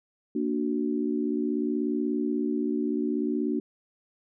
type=chord; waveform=sine; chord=Bb augmented; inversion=none; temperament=equal; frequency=233.1 / 293.7 / 370 Hz; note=Bb3 / D4 / F#4; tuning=0 / 0 / 0 cents; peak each=-29 / -28 / -31 dBFS; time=0.35-3.6 s; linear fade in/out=5 ms; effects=none